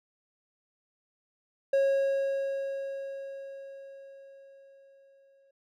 triangle tone with exponential decay, 547 Hz, C#5, 23 cents flat, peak -19 dBFS, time 1.73-5.51 s, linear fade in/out 5 ms, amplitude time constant 820 ms, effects none

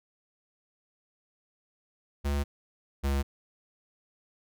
square tone pair in turn, 71.2 / 69.21 Hz, C#2 / C#2, +47 / -2 cents, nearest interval unison, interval 49 cents, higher first, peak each -27 / -26 dBFS, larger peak second, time 2.24-2.44 / 3.03-3.23 s, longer neither, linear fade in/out 20 ms, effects none

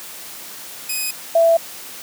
5% pulse / sine tone pair in turn, 2509 / 664.5 Hz, D#7 / E5, +14 / +14 cents, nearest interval octave + major seventh, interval 2300 cents, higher first, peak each -12 / -10 dBFS, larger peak second, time 0.89-1.11 / 1.35-1.57 s, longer neither, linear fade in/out 5 ms, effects white hiss -35 dBFS RMS until 2.02 s + high-pass 150 Hz 12 dB/octave

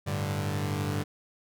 sawtooth chord, G suspended second, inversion none, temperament equal, 98 / 110 / 146.83 Hz, G2 / A2 / D3, 0 / 0 / 0 cents, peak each -27 / -33 / -28 dBFS, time 0.06-1.04 s, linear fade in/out 20 ms, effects none

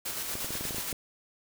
white noise with tremolo, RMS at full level -34 dBFS, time 0.05-0.93 s, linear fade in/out 10 ms, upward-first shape square, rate 8.5 Hz, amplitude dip 30%
clicks, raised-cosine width 2 ms, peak -25 dBFS, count 10, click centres 0.354 / 0.445 / 0.506 / 0.554 / 0.61 / 0.653 / 0.708 / 0.746 / 0.783 / 0.928 s
effects none

